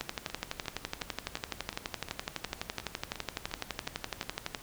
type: two click trains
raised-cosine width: 0.2 ms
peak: -15 / -22 dBFS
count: 55 / 12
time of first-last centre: 0.01-4.548 / 0.3-4.229 s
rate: 11.9 / 2.8 Hz
effects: pink hiss -50 dBFS RMS until 4.62 s